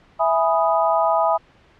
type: chord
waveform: sine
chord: E major seventh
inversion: none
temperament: equal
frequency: 659.3 / 830.6 / 987.8 / 1244.5 Hz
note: E5 / G#5 / B5 / D#6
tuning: 0 / 0 / 0 / 0 cents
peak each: -19 / -21 / -22 / -23 dBFS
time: 0.19-1.38 s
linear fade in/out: 20 ms
effects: pink hiss -53 dBFS RMS until 1.79 s + low-pass 3000 Hz 12 dB/octave